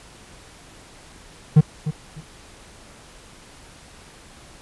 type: tone with echo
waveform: triangle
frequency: 152.9 Hz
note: D#3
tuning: 30 cents flat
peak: -5 dBFS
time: 1.56-1.61 s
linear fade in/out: 10 ms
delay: 300 ms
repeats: 2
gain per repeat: -13 dB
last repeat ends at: 2.21 s
effects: pink hiss -46 dBFS RMS until 4.61 s + resampled to 24000 Hz